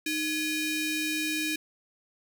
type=ring-modulated tone; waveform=sawtooth; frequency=1379 Hz; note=F6; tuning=22 cents flat; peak=-21 dBFS; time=0.06-1.56 s; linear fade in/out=5 ms; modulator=1070 Hz; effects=none